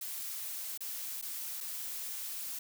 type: noise with dropouts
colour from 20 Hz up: blue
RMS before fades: -40 dBFS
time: 0.01-2.59 s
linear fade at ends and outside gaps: 5 ms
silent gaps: 0.776-0.806 / 1.215-1.224 / 1.605-1.608 s
effects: none